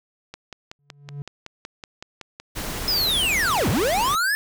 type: click train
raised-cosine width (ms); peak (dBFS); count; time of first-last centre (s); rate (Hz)
0.2; -19; 14; 0.34-2.774; 5.34
type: tone with exponential growth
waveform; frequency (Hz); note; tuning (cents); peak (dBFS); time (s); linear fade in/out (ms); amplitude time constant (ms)
triangle; 143.1; D3; -45; -25; 0.79-1.22; 0; 92
type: noise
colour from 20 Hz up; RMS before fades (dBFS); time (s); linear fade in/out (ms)
pink; -30; 2.55-4.16; 20
type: linear two-way sweep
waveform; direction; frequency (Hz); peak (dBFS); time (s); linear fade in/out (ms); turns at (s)
square; down then up; 5180 to 74 to 1768; -20; 2.88-4.35; 0; 3.69
effects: none